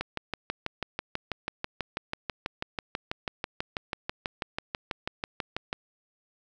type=click train; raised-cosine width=0.3 ms; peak=-14 dBFS; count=36; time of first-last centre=0.01-5.729 s; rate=6.12 Hz; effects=none